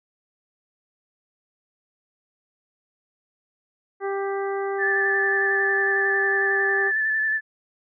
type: harmonic tone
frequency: 394.1 Hz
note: G4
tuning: 9 cents sharp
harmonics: 1 / 2 / 3 / 4 / 5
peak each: -25 / -31 / -35 / -37 / -39 dBFS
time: 4-6.92 s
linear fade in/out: 50 ms
type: tone with vibrato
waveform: sine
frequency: 1750 Hz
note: A6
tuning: 10 cents flat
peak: -20 dBFS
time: 4.78-7.41 s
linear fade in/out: 50 ms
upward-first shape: square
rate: 11 Hz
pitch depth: 19 cents each way
effects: none